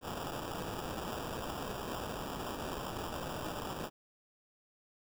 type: noise with sample-and-hold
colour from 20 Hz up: white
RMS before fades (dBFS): -40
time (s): 0.01-3.9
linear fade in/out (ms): 50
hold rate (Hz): 2100
effects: none